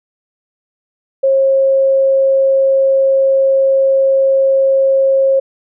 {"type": "tone", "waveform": "sine", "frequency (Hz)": 539, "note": "C#5", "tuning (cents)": -49, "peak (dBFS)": -8, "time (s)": [1.23, 5.4], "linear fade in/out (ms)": 10, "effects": []}